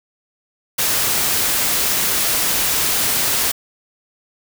white noise, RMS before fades -18 dBFS, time 0.78-3.52 s, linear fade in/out 10 ms, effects none

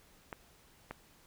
clicks, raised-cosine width 0.5 ms, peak -25 dBFS, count 2, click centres 0.328 / 0.91 s, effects pink hiss -63 dBFS RMS until 1.26 s

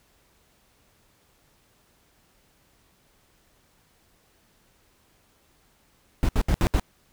brown noise bursts, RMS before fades -20 dBFS, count 5, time 6.23-6.796 s, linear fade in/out 0 ms, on 58 ms, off 69 ms, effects pink hiss -63 dBFS RMS until 7.12 s

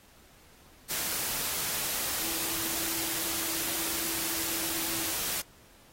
sine tone in noise, 329.6 Hz, E4, in tune, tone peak -43 dBFS, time 2.21-5.14 s, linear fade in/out 20 ms, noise white, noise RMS -32 dBFS, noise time 0.89-5.42 s, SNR -14 dB, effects pink hiss -58 dBFS RMS until 5.92 s + AAC 48 kbps

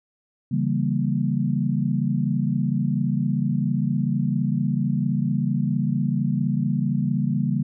sine chord, C# diminished seventh, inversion none, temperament equal with one note detuned, 140.44 / 164.81 / 196 / 233.1 Hz, C#3 / E3 / G3 / Bb3, +23 / 0 / 0 / 0 cents, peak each -24 / -27 / -25 / -26 dBFS, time 0.51-7.63 s, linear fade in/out 10 ms, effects none

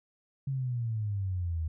sine exponential sweep, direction down, 138.59 to 78.4 Hz, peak -29 dBFS, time 0.47-1.68 s, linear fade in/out 5 ms, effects none

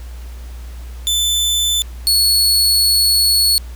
sawtooth tone pair in turn, 3520 / 4390 Hz, A7 / C#8, 0 / -18 cents, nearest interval major third, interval 382 cents, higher second, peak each -11 / -8 dBFS, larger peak second, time 1.07-1.82 / 2.07-3.58 s, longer second, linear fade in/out 0 ms, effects added 60 Hz sine -28 dBFS peak until 3.75 s + pink hiss -44 dBFS RMS until 3.75 s

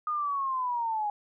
sine linear sweep, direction down, 1234 to 820 Hz, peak -27 dBFS, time 0.07-1.1 s, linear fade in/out 2 ms, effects none

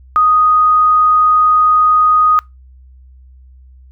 sine tone, 1244.5 Hz, D#6, in tune, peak -7 dBFS, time 0.16-2.39 s, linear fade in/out 0 ms, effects noise-tail reverb RT60 0.2 s tail -25 dB re dry + added 64 Hz sine -38 dBFS peak until 3.91 s

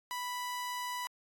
sawtooth tone, 987.8 Hz, B5, in tune, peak -32 dBFS, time 0.11-1.07 s, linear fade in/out 0 ms, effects AAC 64 kbps

